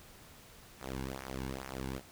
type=tone with flanger; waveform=sawtooth; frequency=66 Hz; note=C2; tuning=16 cents sharp; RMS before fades=-41 dBFS; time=0.79-2.02 s; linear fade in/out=50 ms; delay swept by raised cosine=0.24 to 1.64 ms; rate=2.3 Hz; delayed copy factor=-0.9; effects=pink hiss -56 dBFS RMS until 2.11 s